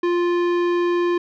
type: tone with tanh clipping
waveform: sine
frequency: 349.2 Hz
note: F4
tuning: in tune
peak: -19 dBFS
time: 0.03-1.18 s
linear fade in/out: 5 ms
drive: 16 dB
effects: none